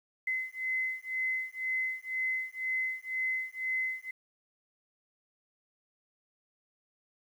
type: beating tone pair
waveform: sine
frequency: 2044 / 2046 Hz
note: C7 / C7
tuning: -41 / -39 cents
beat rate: 2 Hz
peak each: -34 / -34 dBFS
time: 0.27-4.11 s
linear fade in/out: 5 ms
effects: 10-bit